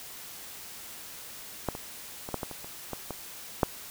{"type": "clicks", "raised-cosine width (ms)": 1, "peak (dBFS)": [-13, -23, -23, -15, -18, -25, -29, -19, -20, -7], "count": 10, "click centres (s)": [1.687, 1.751, 2.289, 2.343, 2.432, 2.513, 2.645, 2.933, 3.107, 3.632], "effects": ["white hiss -44 dBFS RMS until 3.9 s"]}